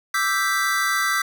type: chord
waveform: square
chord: E minor seventh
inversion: third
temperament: equal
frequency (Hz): 1174.7 / 1318.5 / 1568 / 1975.5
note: D6 / E6 / G6 / B6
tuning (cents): 0 / 0 / 0 / 0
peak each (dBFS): -28 / -26 / -25 / -25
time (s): 0.14-1.22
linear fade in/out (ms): 5
effects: none